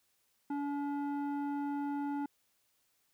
square tone with low-pass filter, 285.5 Hz, D4, 49 cents flat, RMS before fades -36 dBFS, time 0.5-2.26 s, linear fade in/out 5 ms, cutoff 1000 Hz, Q 1.4, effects white hiss -75 dBFS RMS until 3.13 s

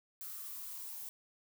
violet noise with high-pass filter sweep, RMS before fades -45 dBFS, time 0.21-1.09 s, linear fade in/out 0 ms, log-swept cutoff 1300 to 840 Hz, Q 7.9, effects none

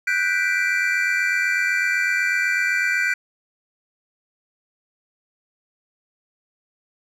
triangle chord, G major seventh, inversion third, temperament equal, 1480 / 1568 / 1975.5 / 2349 Hz, F#6 / G6 / B6 / D7, 0 / 0 / 0 / 0 cents, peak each -22 / -23 / -23 / -22 dBFS, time 0.07-3.14 s, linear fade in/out 5 ms, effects none

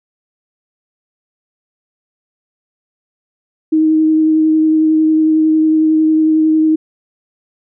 sine tone with vibrato, 314.1 Hz, D#4, 16 cents sharp, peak -8 dBFS, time 3.72-6.76 s, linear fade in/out 10 ms, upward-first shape triangle, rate 11 Hz, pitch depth 15 cents each way, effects none

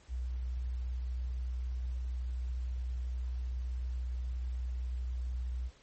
sine tone, 61.8 Hz, B1, 2 cents sharp, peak -33 dBFS, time 0.08-5.71 s, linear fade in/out 50 ms, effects pink hiss -62 dBFS RMS until 5.82 s + MP3 32 kbps

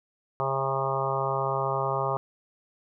harmonic tone with a mistuned harmonic, 135.5 Hz, C#3, 39 cents flat, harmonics 1 / 3 / 4 / 5 / 6 / 7 / 8 / 9, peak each -33 / -33 / -33 / -33 / -33 / -33 / -33 / -33 dBFS, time 0.4-2.17 s, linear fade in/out 0 ms, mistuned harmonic 5, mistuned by -29 cents, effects none

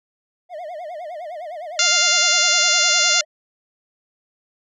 triangle tone with vibrato, 659.3 Hz, E5, in tune, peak -27 dBFS, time 0.49-3.25 s, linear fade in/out 50 ms, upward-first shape sine, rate 9.8 Hz, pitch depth 180 cents each way
harmonic tone, 698.5 Hz, F5, in tune, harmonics 2 / 3 / 4 / 5 / 6 / 7 / 8 / 9 / 10, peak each -23 / -23 / -23 / -23 / -23 / -23 / -23 / -23 / -23 dBFS, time 1.79-3.21 s, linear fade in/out 2 ms
effects none

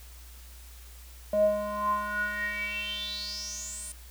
square tone with band-pass filter sweep, 207.7 Hz, G#3, in tune, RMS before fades -31 dBFS, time 1.33-3.92 s, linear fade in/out 2 ms, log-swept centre 560 to 9300 Hz, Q 9.5, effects added 60 Hz sine -46 dBFS peak until 4.1 s + white hiss -53 dBFS RMS until 4.1 s

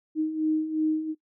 sine beating tone pair, 310 / 312.8 Hz, D#4 / D#4, -6 / +9 cents, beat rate 2.8 Hz, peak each -30 / -24 dBFS, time 0.15-1.15 s, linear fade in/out 50 ms, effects noise-tail reverb RT60 0.1 s tail -20 dB re dry

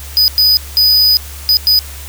square tone bursts at uneven times, 4978 Hz, D#8, in tune, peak -7 dBFS, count 5, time 0.17-0.28 / 0.38-0.57 / 0.77-1.17 / 1.49-1.57 / 1.67-1.79 s, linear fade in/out 0 ms, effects added 71 Hz sine -28 dBFS peak until 2.08 s + white hiss -32 dBFS RMS until 2.08 s

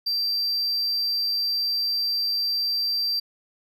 triangle tone, 4699 Hz, D8, in tune, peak -21 dBFS, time 0.06-3.2 s, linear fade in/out 10 ms, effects none

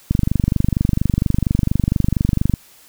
click train, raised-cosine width 5 ms, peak -3 dBFS, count 60, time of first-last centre 0.11-2.538 s, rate 24.3 Hz, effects white hiss -48 dBFS RMS until 2.88 s

